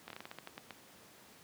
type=slowing click train; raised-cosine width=0.3 ms; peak=-28 dBFS; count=11; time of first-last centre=0.08-0.707 s; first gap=23 ms; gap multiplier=1.21; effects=pink hiss -58 dBFS RMS until 1.43 s + high-pass 150 Hz 12 dB/octave